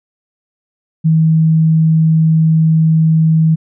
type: tone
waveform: sine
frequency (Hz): 160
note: D#3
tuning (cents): +49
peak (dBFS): -7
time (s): 1.04-3.56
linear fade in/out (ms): 20
effects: none